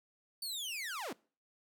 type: linear sweep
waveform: sawtooth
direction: down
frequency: 4586 to 193.4 Hz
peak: -35 dBFS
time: 0.42-1.13 s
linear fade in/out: 5 ms
effects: noise-tail reverb RT60 0.4 s tail -23 dB re dry